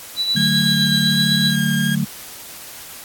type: tone with tremolo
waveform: sine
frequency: 3951 Hz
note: B7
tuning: in tune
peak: -15 dBFS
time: 0.16-1.56 s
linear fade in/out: 50 ms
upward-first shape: sine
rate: 7.9 Hz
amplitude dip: 50%
type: chord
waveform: sine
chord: D major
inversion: none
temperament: equal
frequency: 146.83 / 185 / 220 Hz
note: D3 / F#3 / A3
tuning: 0 / 0 / 0 cents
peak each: -21 dBFS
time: 0.35-2.05 s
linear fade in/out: 10 ms
type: tone with vibrato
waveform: 30% pulse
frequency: 1628 Hz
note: G#6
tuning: 35 cents flat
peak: -19 dBFS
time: 0.36-1.95 s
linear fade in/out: 5 ms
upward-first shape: sine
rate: 1.3 Hz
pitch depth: 13 cents each way
effects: white hiss -36 dBFS RMS until 3.04 s + AAC 64 kbps